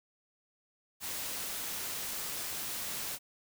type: noise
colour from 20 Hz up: white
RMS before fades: -38 dBFS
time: 1-3.19 s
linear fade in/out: 50 ms
effects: none